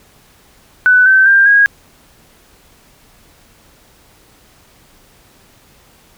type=tone with pitch steps; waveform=sine; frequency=1496 / 1542.5 / 1590.5 / 1639.9 Hz; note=F#6 / G6 / G6 / G#6; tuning=+19 / -28 / +25 / -22 cents; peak=-5 dBFS; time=0.86-1.66 s; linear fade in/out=0 ms; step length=200 ms; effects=pink hiss -48 dBFS RMS until 6.17 s